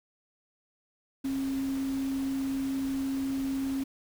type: tone in noise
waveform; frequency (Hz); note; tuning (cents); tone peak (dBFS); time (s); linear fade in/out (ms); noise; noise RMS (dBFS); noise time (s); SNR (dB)
sine; 269.7; C#4; -47; -28; 1.24-3.84; 10; pink; -45; 1.24-3.84; +14
effects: none